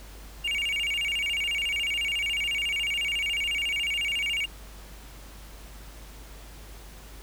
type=tone with vibrato; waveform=triangle; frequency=2517 Hz; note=D#7; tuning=19 cents sharp; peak=-24 dBFS; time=0.44-4.46 s; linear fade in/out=10 ms; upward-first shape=square; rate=14 Hz; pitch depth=190 cents each way; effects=added 50 Hz sine -44 dBFS peak until 7.22 s + pink hiss -49 dBFS RMS until 7.22 s